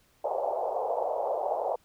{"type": "band-pass noise", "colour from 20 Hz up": "pink", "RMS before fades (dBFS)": -30, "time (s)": [0.24, 1.76], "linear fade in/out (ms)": 5, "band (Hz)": [480, 860], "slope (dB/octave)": 48, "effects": ["pink hiss -65 dBFS RMS until 1.84 s"]}